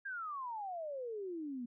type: exponential sweep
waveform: sine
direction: down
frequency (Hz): 1634 to 233.1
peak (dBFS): -39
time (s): 0.05-1.66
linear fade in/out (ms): 10
effects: none